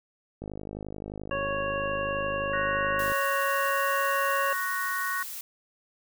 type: click train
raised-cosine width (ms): 2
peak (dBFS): -24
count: 140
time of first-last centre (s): 0.42-3.119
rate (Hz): 51.5
type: harmonic tone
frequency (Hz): 554.4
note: C#5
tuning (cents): 0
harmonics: 1 / 2 / 3 / 5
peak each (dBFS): -30 / -33 / -35 / -37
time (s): 1.31-4.53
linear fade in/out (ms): 2
type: chord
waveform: sine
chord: F# major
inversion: second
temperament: equal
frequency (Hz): 1108.7 / 1480 / 1864.7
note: C#6 / F#6 / A#6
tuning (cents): 0 / 0 / 0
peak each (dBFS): -32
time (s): 2.53-5.23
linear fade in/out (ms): 5
type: noise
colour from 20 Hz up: blue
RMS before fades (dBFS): -38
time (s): 2.99-5.41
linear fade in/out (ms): 2
effects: none